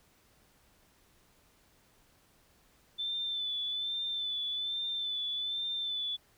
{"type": "tone with vibrato", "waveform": "sine", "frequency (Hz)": 3520, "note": "A7", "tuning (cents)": 0, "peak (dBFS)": -32, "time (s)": [2.98, 6.17], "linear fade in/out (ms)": 20, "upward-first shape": "sine", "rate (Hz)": 1.2, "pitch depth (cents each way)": 37, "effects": ["pink hiss -66 dBFS RMS until 6.37 s"]}